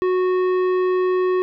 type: tone with tanh clipping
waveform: sine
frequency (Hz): 367.7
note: F#4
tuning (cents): -11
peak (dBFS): -18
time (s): 0.02-1.42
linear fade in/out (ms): 0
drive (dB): 12
effects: none